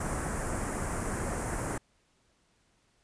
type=band-stop noise; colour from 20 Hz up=pink; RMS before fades=-33 dBFS; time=0-1.78 s; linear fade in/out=5 ms; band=1800 to 7700 Hz; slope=24 dB/octave; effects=pink hiss -70 dBFS RMS until 3.03 s + resampled to 22050 Hz